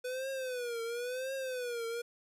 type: tone with vibrato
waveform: square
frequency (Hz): 496.4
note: B4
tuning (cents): +9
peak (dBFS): -36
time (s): 0.04-2.02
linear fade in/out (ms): 10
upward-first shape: triangle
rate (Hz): 0.96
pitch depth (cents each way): 150
effects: resampled to 32000 Hz + 11-bit